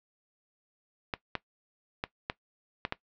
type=clicks; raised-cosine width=0.3 ms; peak=-14 dBFS; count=6; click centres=1.138 / 1.353 / 2.039 / 2.299 / 2.851 / 2.924 s; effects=noise-tail reverb RT60 0.1 s tail -18 dB re dry + low-pass 4000 Hz 12 dB/octave